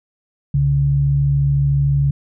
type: tone pair together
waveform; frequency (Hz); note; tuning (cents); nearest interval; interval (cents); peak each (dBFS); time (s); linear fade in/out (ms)
sine; 65.98 / 139.8; C2 / C#3; +15 / +15; octave + minor second; 1300; -22 / -13; 0.54-2.11; 5
effects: none